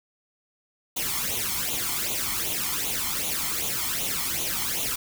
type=noise with flanger; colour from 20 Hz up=white; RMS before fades=-28 dBFS; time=0.96-4.96 s; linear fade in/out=10 ms; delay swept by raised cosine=0.29 to 0.95 ms; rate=2.6 Hz; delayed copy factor=+0.7; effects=none